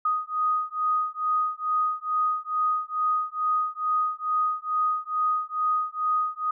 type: beating tone pair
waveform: sine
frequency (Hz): 1244.5 / 1246.8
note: D#6 / D#6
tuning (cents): 0 / +3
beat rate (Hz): 2.3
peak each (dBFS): -26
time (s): 0.05-6.51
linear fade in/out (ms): 5
effects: none

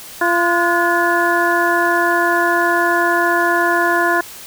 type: harmonic tone with a mistuned harmonic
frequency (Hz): 344.2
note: F4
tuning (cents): -25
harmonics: 1 / 2 / 3 / 4 / 5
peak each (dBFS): -19 / -19 / -19 / -19 / -19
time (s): 0.21-4.21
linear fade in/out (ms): 5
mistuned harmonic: 4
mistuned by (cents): +79
effects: white hiss -35 dBFS RMS until 4.46 s

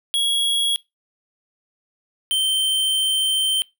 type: tone pair in turn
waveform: square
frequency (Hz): 3322 / 3113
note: G#7 / G7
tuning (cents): 0 / -13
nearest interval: minor second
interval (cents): 113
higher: first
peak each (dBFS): -18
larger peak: neither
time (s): 0.14-0.76 / 2.31-3.62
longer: second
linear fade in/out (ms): 0
effects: noise-tail reverb RT60 0.2 s tail -22 dB re dry

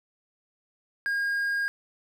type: tone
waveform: triangle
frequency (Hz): 1624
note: G#6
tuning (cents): -39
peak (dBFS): -23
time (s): 1.06-1.68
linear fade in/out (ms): 0
effects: none

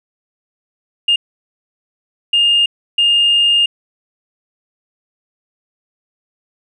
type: tone bursts at uneven times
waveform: sine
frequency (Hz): 2825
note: F7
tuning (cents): +19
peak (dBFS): -8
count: 3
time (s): 1.08-1.16 / 2.33-2.66 / 2.98-3.66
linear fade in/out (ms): 5
effects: tanh soft clip ceiling -5 dBFS

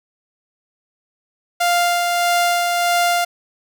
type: tone with tremolo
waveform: sawtooth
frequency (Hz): 698.5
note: F5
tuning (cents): 0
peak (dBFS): -10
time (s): 1.6-3.25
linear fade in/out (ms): 10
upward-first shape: sine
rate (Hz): 1.6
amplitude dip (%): 30
effects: none

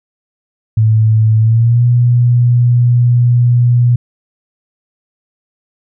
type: tone with pitch glide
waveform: sine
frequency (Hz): 110 to 121.35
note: A2 to B2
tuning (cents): 0 to -30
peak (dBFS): -6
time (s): 0.77-3.96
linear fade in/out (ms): 5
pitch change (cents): +170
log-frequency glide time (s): 1.39-1.84
effects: none

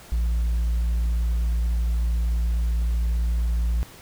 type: tone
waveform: sine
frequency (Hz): 57.6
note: A#1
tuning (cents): -20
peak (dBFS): -17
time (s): 0.12-3.83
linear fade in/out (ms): 0
effects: tanh soft clip ceiling -19 dBFS + pink hiss -46 dBFS RMS until 4.01 s

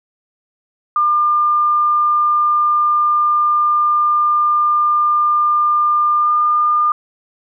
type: tone with pitch glide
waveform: sine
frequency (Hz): 1200 to 1207.6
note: D6 to D6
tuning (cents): +37 to +48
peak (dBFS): -11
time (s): 0.96-6.92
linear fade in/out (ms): 2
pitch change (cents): +11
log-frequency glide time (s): 6.2-6.31
effects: none

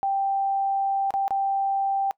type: tone with dropouts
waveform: sine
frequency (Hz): 785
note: G5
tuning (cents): +2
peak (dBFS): -21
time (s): 0.03-2.11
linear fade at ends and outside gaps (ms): 0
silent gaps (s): 1.106-1.139 / 1.28-1.307
effects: noise-tail reverb RT60 0.1 s tail -23 dB re dry

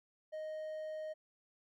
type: tone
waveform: triangle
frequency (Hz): 622.3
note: D#5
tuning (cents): 0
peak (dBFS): -38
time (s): 0.32-1.14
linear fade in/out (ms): 20
effects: none

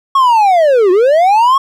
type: linear two-way sweep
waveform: triangle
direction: down then up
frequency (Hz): 1108.7 to 350 to 1108.7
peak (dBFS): -4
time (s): 0.15-1.58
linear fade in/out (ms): 5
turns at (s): 0.91
effects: none

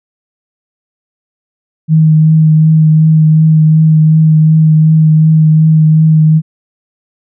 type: tone with vibrato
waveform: sine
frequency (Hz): 157.1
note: D#3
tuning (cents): +17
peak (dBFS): -3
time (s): 1.88-6.42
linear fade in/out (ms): 50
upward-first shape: triangle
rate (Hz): 2.7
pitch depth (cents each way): 19
effects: none

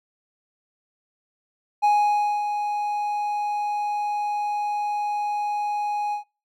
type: tone with ADSR envelope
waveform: triangle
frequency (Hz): 830.6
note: G#5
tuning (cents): 0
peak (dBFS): -13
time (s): 1.82-6.24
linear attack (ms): 23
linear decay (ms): 580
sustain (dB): -8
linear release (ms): 110
effects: noise-tail reverb RT60 0.3 s tail -23 dB re dry

